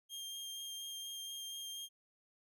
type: tone with vibrato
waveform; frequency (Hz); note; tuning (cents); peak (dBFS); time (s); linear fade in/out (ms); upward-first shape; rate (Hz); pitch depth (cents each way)
sawtooth; 3206; G7; +38; -40; 0.09-1.89; 50; sine; 4.2; 10
effects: none